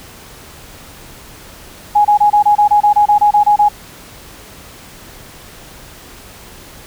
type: tone bursts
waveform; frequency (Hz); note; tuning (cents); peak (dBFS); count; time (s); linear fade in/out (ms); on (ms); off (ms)
sine; 831; G#5; +1; -6; 14; 1.95-3.688; 10; 100; 26
effects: pink hiss -37 dBFS RMS until 6.86 s

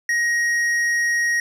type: tone with tanh clipping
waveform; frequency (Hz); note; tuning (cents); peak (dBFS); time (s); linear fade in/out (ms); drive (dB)
sine; 1883; A#6; +17; -19; 0.09-1.4; 2; 10
effects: none

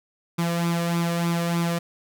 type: tone with flanger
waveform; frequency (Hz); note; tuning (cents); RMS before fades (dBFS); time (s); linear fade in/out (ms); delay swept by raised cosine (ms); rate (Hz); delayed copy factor
sawtooth; 170; F3; -46; -24; 0.38-1.79; 10; 0.83 to 1.76; 3.3; +0.6
effects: none

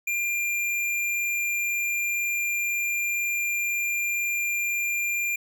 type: tone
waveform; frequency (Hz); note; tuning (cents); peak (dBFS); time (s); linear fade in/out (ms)
square; 2393; D7; +32; -25; 0.07-5.36; 5
effects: none

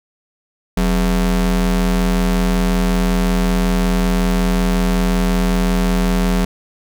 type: ring-modulated tone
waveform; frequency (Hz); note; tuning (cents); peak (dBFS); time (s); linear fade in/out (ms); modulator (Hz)
square; 113.7; A#2; -43; -11; 0.77-6.45; 5; 71
effects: none

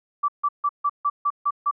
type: tone bursts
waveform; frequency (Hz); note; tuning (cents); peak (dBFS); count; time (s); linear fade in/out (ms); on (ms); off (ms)
sine; 1160; D6; -22; -18; 8; 0.23-1.712; 10; 54; 150
effects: none

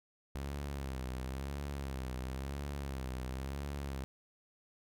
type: tone with vibrato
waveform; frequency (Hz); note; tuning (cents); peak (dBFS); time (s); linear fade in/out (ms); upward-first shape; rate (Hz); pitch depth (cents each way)
sawtooth; 67.3; C2; +49; -34; 0.35-4.04; 0; sine; 0.97; 97
effects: none

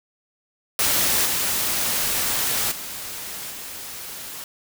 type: noise with level steps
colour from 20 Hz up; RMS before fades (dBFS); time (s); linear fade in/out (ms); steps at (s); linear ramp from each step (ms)
white; -20 / -23 / -33 / -35; 0.79-4.44; 2; 1.25 / 2.71 / 3.5; 10
effects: none

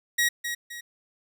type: tone with echo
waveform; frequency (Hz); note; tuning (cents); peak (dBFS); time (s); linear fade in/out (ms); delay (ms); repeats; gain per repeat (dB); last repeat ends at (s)
sawtooth; 1900; A#6; +33; -17; 0.18-0.29; 10; 260; 2; -8; 0.81
effects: none

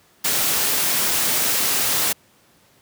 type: noise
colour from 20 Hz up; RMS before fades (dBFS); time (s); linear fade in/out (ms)
white; -20; 0.24-2.13; 10
effects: pink hiss -56 dBFS RMS until 2.81 s + high-pass 100 Hz 12 dB/octave

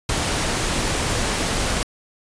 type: noise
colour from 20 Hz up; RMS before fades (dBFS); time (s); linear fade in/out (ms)
pink; -22; 0.09-1.83; 2
effects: resampled to 22050 Hz

